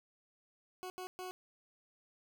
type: tone bursts at uneven times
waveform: 20% pulse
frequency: 367.9 Hz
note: F#4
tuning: 10 cents flat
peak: -37 dBFS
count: 3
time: 0.83-0.9 / 0.98-1.07 / 1.19-1.31 s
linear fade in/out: 0 ms
effects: none